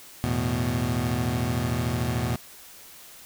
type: chord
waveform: 25% pulse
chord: E suspended fourth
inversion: none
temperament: equal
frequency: 82.41 / 110 / 123.47 Hz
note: E2 / A2 / B2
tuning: 0 / 0 / 0 cents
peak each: -27 / -26 / -23 dBFS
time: 0.24-2.36 s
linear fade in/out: 0 ms
effects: white hiss -47 dBFS RMS until 3.25 s